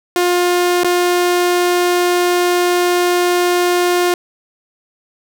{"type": "tone with dropouts", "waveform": "sawtooth", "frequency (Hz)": 354.6, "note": "F4", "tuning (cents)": 26, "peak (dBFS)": -8, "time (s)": [0.16, 4.14], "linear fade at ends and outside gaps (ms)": 1, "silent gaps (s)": [0.835, 0.845], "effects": []}